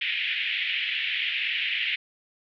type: band-pass noise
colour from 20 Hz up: white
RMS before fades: -28 dBFS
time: 0.01-1.96 s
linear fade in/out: 5 ms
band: 1900 to 3200 Hz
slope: 48 dB/octave
effects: none